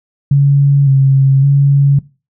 sine tone with pitch steps, 140.7 / 135.6 / 140.2 Hz, C#3 / C#3 / C#3, +26 / -38 / +20 cents, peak -5 dBFS, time 0.31-1.99 s, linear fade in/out 5 ms, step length 560 ms, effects noise-tail reverb RT60 0.3 s tail -20 dB re dry

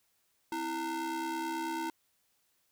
square ring-modulated tone, 293.7 Hz, D4, in tune, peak -31 dBFS, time 0.52-1.9 s, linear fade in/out 2 ms, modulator 622 Hz, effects white hiss -74 dBFS RMS until 2.71 s

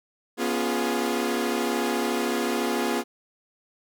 sawtooth chord, C# dominant seventh, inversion third, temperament equal with one note detuned, 243.4 / 277.2 / 349.2 / 415.3 Hz, B3 / C#4 / E#4 / G#4, -25 / 0 / 0 / 0 cents, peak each -24 / -28 / -25 / -26 dBFS, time 0.37-3.04 s, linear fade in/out 50 ms, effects none

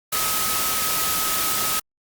sine tone in noise, 1275 Hz, D#6, 42 cents sharp, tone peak -29 dBFS, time 0.12-1.8 s, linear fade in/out 10 ms, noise white, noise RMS -23 dBFS, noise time 0.12-1.8 s, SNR -9 dB, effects Opus 48 kbps

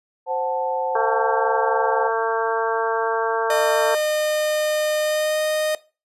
sine chord, F# diminished, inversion second, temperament equal, 523.3 / 740 / 880 Hz, C5 / F#5 / A5, 0 / 0 / 0 cents, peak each -25 / -27 / -24 dBFS, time 0.26-2.11 s, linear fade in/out 50 ms
harmonic tone, 225.9 Hz, A3, 46 cents sharp, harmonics 2 / 3 / 4 / 5 / 6 / 7, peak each -22 / -28 / -24 / -27 / -31 / -29 dBFS, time 0.95-3.95 s, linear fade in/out 5 ms
45% pulse tone with pitch glide, 610 to 616.7 Hz, D#5 to D#5, -34 to -16 cents, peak -19 dBFS, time 3.5-5.75 s, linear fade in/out 2 ms, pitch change +18 cents, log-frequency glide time 5.01-5.38 s
effects noise-tail reverb RT60 0.3 s tail -19 dB re dry + resampled to 32000 Hz

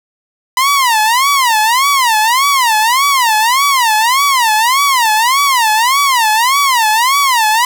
sawtooth tone with vibrato, 987.8 Hz, B5, in tune, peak -5 dBFS, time 0.57-7.65 s, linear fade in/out 2 ms, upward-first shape sine, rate 1.7 Hz, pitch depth 250 cents each way, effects 7-bit

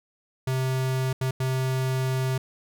square tone bursts at uneven times, 130.6 Hz, C3, 3 cents flat, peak -24 dBFS, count 3, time 0.47-1.13 / 1.21-1.31 / 1.4-2.38 s, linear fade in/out 5 ms, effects none

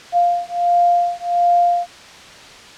sine beating tone pair, 698.5 / 699.9 Hz, F5 / F5, 0 / +4 cents, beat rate 1.4 Hz, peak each -16 / -16 dBFS, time 0.12-1.87 s, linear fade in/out 50 ms, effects white hiss -39 dBFS RMS until 2.77 s + low-pass 5000 Hz 12 dB/octave

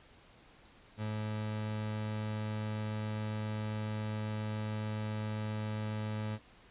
30% pulse tone, 107.3 Hz, A2, 43 cents flat, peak -32 dBFS, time 0.97-6.39 s, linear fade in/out 50 ms, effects pink hiss -60 dBFS RMS until 6.7 s + resampled to 8000 Hz

